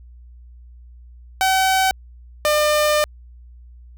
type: tone pair in turn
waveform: sawtooth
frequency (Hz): 761 / 601.2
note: F#5 / D5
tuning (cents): +48 / +40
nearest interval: major third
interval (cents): 408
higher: first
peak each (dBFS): -11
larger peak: neither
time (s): 1.41-1.91 / 2.45-3.04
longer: second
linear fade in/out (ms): 0
effects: added 60 Hz sine -40 dBFS peak until 3.97 s